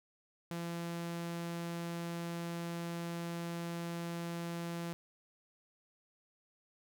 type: tone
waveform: sawtooth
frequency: 170 Hz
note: F3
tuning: 46 cents flat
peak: -34 dBFS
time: 0.51-4.93 s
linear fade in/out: 0 ms
effects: none

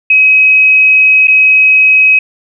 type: tone with dropouts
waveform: sine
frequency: 2542 Hz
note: D#7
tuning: 36 cents sharp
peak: -3 dBFS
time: 0.1-2.19 s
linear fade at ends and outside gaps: 5 ms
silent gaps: 1.273-1.28 s
effects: none

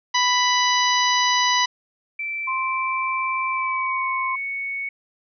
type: harmonic tone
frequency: 990 Hz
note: B5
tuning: 4 cents sharp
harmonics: 1 / 2 / 3 / 4 / 5 / 6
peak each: -20 / -23 / -25 / -26 / -27 / -28 dBFS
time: 0.14-1.66 s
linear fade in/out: 10 ms
type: tone with pitch glide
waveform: sine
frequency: 2333 to 2220 Hz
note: D7 to C#7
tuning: -12 to +2 cents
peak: -25 dBFS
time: 2.19-4.89 s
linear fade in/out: 5 ms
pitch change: -86 cents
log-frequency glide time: 3.51-4.08 s
type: tone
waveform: sine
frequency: 1047 Hz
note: C6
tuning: 1 cent sharp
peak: -23 dBFS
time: 2.47-4.36 s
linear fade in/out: 10 ms
effects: none

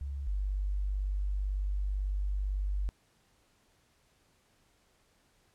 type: tone pair in turn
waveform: sine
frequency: 69.3 / 49 Hz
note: C#2 / G1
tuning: 0 / 0 cents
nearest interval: tritone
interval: 600 cents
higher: first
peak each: -34 / -29 dBFS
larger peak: second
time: 0.01-0.27 / 0.27-2.89 s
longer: second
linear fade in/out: 0 ms
effects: pink hiss -69 dBFS RMS until 5.54 s + low-pass 11000 Hz 12 dB/octave

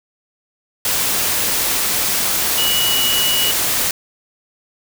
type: tone in noise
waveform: sine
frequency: 2927 Hz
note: F#7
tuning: 19 cents flat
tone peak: -17 dBFS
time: 2.58-3.51 s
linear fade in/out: 2 ms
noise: white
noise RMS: -18 dBFS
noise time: 0.85-3.91 s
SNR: -2 dB
effects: none

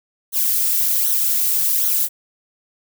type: noise with flanger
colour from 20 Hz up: violet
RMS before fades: -18 dBFS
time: 0.32-2.09 s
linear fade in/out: 50 ms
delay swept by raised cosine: 0.4 to 3.5 ms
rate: 1.3 Hz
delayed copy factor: -0.85
effects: none

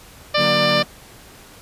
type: harmonic tone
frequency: 595 Hz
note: D5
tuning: 22 cents sharp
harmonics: 1 / 2 / 3 / 4 / 5 / 6 / 7 / 8 / 9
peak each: -19 / -22 / -24 / -25 / -26 / -27 / -27 / -28 / -29 dBFS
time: 0.34-0.83 s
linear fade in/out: 10 ms
type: chord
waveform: 35% pulse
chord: D augmented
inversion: none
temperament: equal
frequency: 146.83 / 185 / 233.1 Hz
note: D3 / F#3 / A#3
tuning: 0 / 0 / 0 cents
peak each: -25 dBFS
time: 0.36-0.85 s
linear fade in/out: 50 ms
effects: pink hiss -44 dBFS RMS until 1.61 s + resampled to 32000 Hz

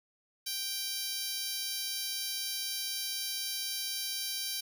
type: tone with high-pass filter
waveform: 10% pulse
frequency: 784 Hz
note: G5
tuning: in tune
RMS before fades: -36 dBFS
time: 0.46-4.61 s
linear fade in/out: 10 ms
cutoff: 5100 Hz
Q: 0.92
effects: none

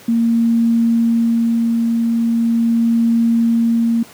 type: tone with tremolo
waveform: sine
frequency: 231 Hz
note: A#3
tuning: 16 cents flat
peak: -10 dBFS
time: 0.08-4.03 s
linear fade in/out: 5 ms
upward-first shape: sine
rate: 0.4 Hz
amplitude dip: 25%
effects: pink hiss -41 dBFS RMS until 4.13 s + high-pass 150 Hz 12 dB/octave

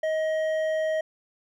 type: tone with hard clipping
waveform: sine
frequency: 630 Hz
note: D#5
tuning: 21 cents sharp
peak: -25 dBFS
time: 0.03-1.01 s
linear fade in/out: 5 ms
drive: 7 dB
effects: none

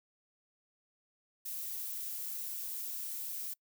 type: noise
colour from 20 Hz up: violet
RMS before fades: -40 dBFS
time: 1.45-3.54 s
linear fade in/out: 10 ms
effects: noise-tail reverb RT60 0.1 s tail -25 dB re dry

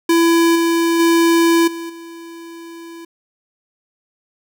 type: tone with level steps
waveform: square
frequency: 334.5 Hz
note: E4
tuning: 25 cents sharp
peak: -11 / -14 / -11 / -26 / -33 dBFS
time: 0.09-3.05 s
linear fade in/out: 5 ms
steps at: 0.55 / 0.99 / 1.67 / 1.89 s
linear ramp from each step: 10 ms
effects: none

